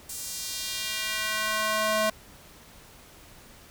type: tone with high-pass filter sweep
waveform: square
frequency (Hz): 215.9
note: A3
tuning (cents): -33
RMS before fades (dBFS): -29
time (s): 0.09-2.1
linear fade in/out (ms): 5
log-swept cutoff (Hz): 8100 to 570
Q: 1.1
effects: pink hiss -51 dBFS RMS until 3.7 s